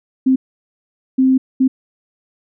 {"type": "tone bursts at uneven times", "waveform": "sine", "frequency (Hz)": 261.6, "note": "C4", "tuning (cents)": 0, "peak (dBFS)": -9, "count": 3, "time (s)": [[0.26, 0.36], [1.18, 1.38], [1.6, 1.68]], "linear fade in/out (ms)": 10, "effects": []}